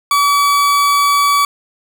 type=tone; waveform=40% pulse; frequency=1143 Hz; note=D6; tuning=47 cents flat; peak=-9 dBFS; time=0.11-1.45 s; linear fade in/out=2 ms; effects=none